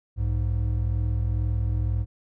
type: tone pair together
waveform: triangle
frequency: 61.74 / 103.83 Hz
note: B1 / G#2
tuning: 0 / 0 cents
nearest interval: major sixth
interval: 900 cents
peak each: -23 dBFS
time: 0.16-2.06 s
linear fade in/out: 50 ms
effects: none